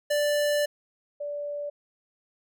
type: tone pair in turn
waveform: square / sine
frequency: 587.3 / 581.9 Hz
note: D5 / D5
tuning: 0 / -16 cents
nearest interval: unison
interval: 16 cents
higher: first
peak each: -23 / -30 dBFS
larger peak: first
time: 0.1-0.66 / 1.2-1.7 s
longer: first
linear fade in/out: 10 ms
effects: none